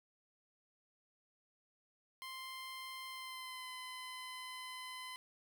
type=tone with pitch glide; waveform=15% pulse; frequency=1046.5 to 1019.6 Hz; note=C6 to C6; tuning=0 to -45 cents; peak=-39 dBFS; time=2.22-5.16 s; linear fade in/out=0 ms; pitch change=-45 cents; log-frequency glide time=3.07-3.7 s; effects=none